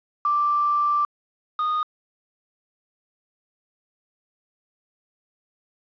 sine / triangle tone pair in turn, 1176 / 1233.7 Hz, D6 / D#6, +2 / -15 cents, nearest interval minor second, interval 83 cents, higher second, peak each -18 / -19 dBFS, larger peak first, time 0.25-1.05 / 1.59-1.83 s, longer first, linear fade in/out 2 ms, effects resampled to 11025 Hz + 8-bit

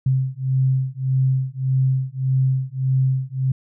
sine beating tone pair, 130.81 / 132.51 Hz, C3 / C3, 0 / +22 cents, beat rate 1.7 Hz, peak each -20 dBFS, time 0.06-3.52 s, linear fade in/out 5 ms, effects none

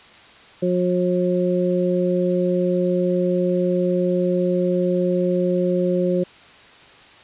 harmonic tone, 180 Hz, F#3, 47 cents flat, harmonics 1 / 2 / 3, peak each -21 / -21 / -22 dBFS, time 0.62-6.24 s, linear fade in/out 10 ms, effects white hiss -46 dBFS RMS until 7.23 s + resampled to 8000 Hz

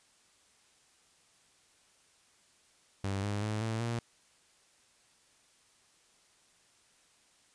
sawtooth tone with pitch steps, 98 / 102.46 / 107.12 / 111.99 / 117.08 Hz, G2 / G#2 / A2 / A2 / A#2, 0 / -23 / -46 / +31 / +8 cents, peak -28 dBFS, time 3.04-3.99 s, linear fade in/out 0 ms, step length 190 ms, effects white hiss -66 dBFS RMS until 7.54 s + resampled to 22050 Hz

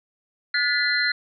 sine tone cluster, 1442 / 1726 / 1991 / 4145 Hz, F#6 / A6 / B6 / C8, -45 / -34 / +14 / -17 cents, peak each -25 dBFS, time 0.54-1.12 s, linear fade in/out 5 ms, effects none

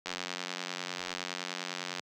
click train, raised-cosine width 0.2 ms, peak -17 dBFS, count 175, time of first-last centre 0.06-1.995 s, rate 89.9 Hz, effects high-pass 150 Hz 12 dB/octave

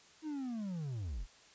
triangle linear sweep, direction down, 320.1 to 30 Hz, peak -35 dBFS, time 0.22-1.27 s, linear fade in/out 50 ms, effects white hiss -61 dBFS RMS until 1.54 s + resampled to 16000 Hz

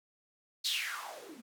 blue noise with band-pass filter sweep, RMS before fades -38 dBFS, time 0.64-1.42 s, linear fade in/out 20 ms, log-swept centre 4400 to 210 Hz, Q 6, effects none

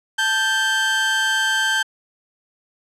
30% pulse tone pair together, 875.4 / 1568 Hz, A5 / G6, -9 / 0 cents, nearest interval minor seventh, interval 1009 cents, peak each -23 / -15 dBFS, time 0.18-1.83 s, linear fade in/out 10 ms, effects low-pass 9000 Hz 12 dB/octave

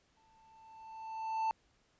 triangle tone with exponential growth, 887 Hz, A5, 14 cents sharp, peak -27 dBFS, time 0.17-1.51 s, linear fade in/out 0 ms, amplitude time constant 290 ms, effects pink hiss -72 dBFS RMS until 1.99 s + resampled to 16000 Hz

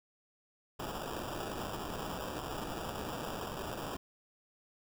white noise with sample-and-hold, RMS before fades -40 dBFS, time 0.79-3.97 s, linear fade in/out 10 ms, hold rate 2100 Hz, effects none

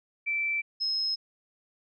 sine tone pair in turn, 2331 / 5153 Hz, D7 / E8, -14 / -40 cents, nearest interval octave + major second, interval 1374 cents, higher second, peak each -26 dBFS, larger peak neither, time 0.26-0.62 / 0.8-1.16 s, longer neither, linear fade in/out 20 ms, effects none

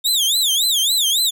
sawtooth tone with vibrato, 3566 Hz, A7, 22 cents sharp, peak -12 dBFS, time 0.04-1.31 s, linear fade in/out 20 ms, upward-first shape sine, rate 3.6 Hz, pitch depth 230 cents each way, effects none

